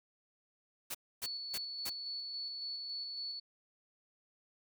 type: noise bursts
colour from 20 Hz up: white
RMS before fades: -40 dBFS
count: 4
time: 0.9-1.898 s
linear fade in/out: 10 ms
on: 47 ms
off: 270 ms
type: tone with tremolo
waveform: sine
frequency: 4433 Hz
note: C#8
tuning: 1 cent flat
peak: -38 dBFS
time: 1.23-3.4 s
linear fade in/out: 10 ms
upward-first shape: square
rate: 3.6 Hz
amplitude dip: 25%
effects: none